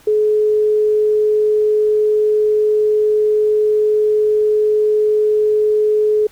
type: tone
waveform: sine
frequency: 425.6 Hz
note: G#4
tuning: 42 cents sharp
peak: -11 dBFS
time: 0.07-6.27 s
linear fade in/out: 5 ms
effects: pink hiss -48 dBFS RMS until 6.31 s